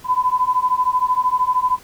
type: beating tone pair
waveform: sine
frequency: 1000 / 1013 Hz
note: B5 / B5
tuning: +21 / +44 cents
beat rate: 13 Hz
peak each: -18 dBFS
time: 0.04-1.79 s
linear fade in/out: 50 ms
effects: pink hiss -45 dBFS RMS until 1.83 s